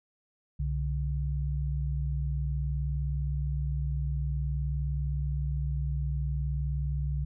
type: tone pair together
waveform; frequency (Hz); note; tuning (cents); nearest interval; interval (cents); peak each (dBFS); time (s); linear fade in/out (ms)
sine; 63.83 / 143.3; C2 / D3; -42 / -42; octave + major second; 1400; -29 / -32; 0.59-7.25; 10
effects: none